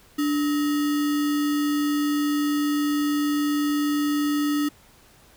sine tone with sample-and-hold, 293.3 Hz, D4, 2 cents flat, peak -20 dBFS, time 0.18-4.69 s, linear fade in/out 10 ms, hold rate 1575 Hz, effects pink hiss -54 dBFS RMS until 5.36 s

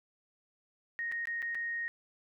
sine tone with dropouts, 1864.7 Hz, A#6, in tune, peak -33 dBFS, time 0.99-1.88 s, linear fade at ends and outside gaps 0 ms, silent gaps 1.116-1.122 / 1.255-1.272 / 1.42-1.426 / 1.547-1.552 s, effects none

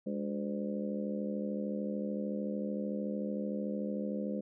harmonic tone with a mistuned harmonic, 73.42 Hz, D2, in tune, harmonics 3 / 4 / 5 / 6 / 7 / 8, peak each -35 / -42 / -45 / -48 / -40 / -47 dBFS, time 0.06-4.41 s, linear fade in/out 10 ms, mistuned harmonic 3, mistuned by -120 cents, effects none

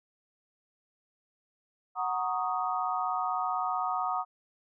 sine chord, D# minor seventh, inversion first, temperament equal, 740 / 932.3 / 1108.7 / 1244.5 Hz, F#5 / A#5 / C#6 / D#6, 0 / 0 / 0 / 0 cents, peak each -32 / -35 / -37 / -32 dBFS, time 1.95-4.25 s, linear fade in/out 50 ms, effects none

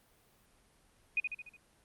sine tone with echo, 2481 Hz, D#7, 6 cents flat, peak -27 dBFS, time 1.17-1.2 s, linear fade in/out 2 ms, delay 73 ms, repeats 5, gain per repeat -5 dB, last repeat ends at 1.565 s, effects pink hiss -67 dBFS RMS until 1.84 s + Opus 32 kbps

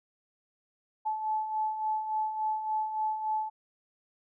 sine beating tone pair, 863 / 866.5 Hz, A5 / A5, -34 / -27 cents, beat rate 3.5 Hz, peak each -37 / -29 dBFS, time 1.05-3.5 s, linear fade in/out 20 ms, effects none

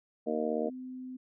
harmonic tone, 77.78 Hz, D#2, in tune, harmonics 3 / 4 / 5 / 6 / 7 / 8 / 9, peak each -35 / -37 / -41 / -33 / -44 / -35 / -41 dBFS, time 0.26-0.7 s, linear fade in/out 20 ms
sine tone, 255.8 Hz, C4, 39 cents flat, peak -39 dBFS, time 0.65-1.17 s, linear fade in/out 10 ms
effects none

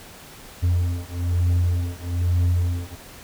triangle beating tone pair, 87.31 / 88.41 Hz, F2 / F2, 0 / +22 cents, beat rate 1.1 Hz, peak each -20 dBFS, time 0.62-2.96 s, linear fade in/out 20 ms, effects pink hiss -43 dBFS RMS until 3.23 s

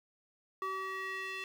square tone with band-pass filter sweep, 381.7 Hz, G4, 46 cents flat, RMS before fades -39 dBFS, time 0.62-1.44 s, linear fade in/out 0 ms, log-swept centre 1200 to 2600 Hz, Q 2.5, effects 10-bit

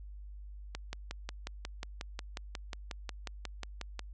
click train, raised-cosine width 0.2 ms, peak -21 dBFS, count 19, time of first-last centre 0.75-3.993 s, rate 5.55 Hz, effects added 50 Hz sine -44 dBFS peak until 4.13 s + resampled to 24000 Hz

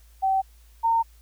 sine tone pair in turn, 769 / 914.5 Hz, G5 / A#5, -33 / -33 cents, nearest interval minor third, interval 300 cents, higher second, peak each -19 / -18 dBFS, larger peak second, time 0.22-0.42 / 0.83-1.03 s, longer neither, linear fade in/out 20 ms, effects added 56 Hz sine -50 dBFS peak until 1.21 s + white hiss -61 dBFS RMS until 1.21 s

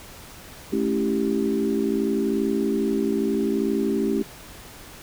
sine chord, A dominant seventh, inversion none, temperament equal with one note detuned, 216.5 / 277.2 / 329.6 / 392 Hz, A3 / C#4 / E4 / G4, -28 / 0 / 0 / 0 cents, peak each -25 / -26 / -28 / -25 dBFS, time 0.72-4.23 s, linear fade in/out 10 ms, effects pink hiss -43 dBFS RMS until 5.02 s

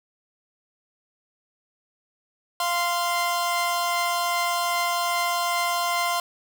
sawtooth tone pair together, 695.5 / 1042 Hz, F5 / C6, -7 / -7 cents, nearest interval perfect fifth, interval 700 cents, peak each -22 / -21 dBFS, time 2.6-6.2 s, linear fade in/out 2 ms, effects none

